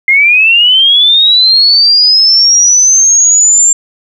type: linear sweep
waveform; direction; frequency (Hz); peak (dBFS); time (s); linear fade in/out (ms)
sine; up; 2093 to 7380; -3; 0.08-3.73; 2
effects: 7-bit